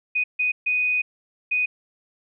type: tone bursts at uneven times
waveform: sine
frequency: 2489 Hz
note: D#7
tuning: in tune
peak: -19 dBFS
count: 4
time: 0.15-0.24 / 0.39-0.52 / 0.66-1.02 / 1.51-1.66 s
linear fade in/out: 10 ms
effects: none